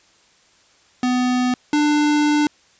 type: tone pair in turn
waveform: square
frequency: 250 / 297.3 Hz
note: B3 / D4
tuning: +21 / +21 cents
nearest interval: minor third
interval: 300 cents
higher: second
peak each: -17 / -15 dBFS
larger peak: second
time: 1.03-1.54 / 1.73-2.47 s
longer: second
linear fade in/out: 2 ms
effects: white hiss -55 dBFS RMS until 2.79 s + resampled to 16000 Hz